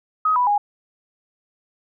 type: tone with pitch steps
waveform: sine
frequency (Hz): 1262 / 987 / 823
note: D#6 / B5 / G#5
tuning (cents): +24 / -1 / -16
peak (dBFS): -15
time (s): 0.25-0.58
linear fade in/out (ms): 5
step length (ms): 110
effects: none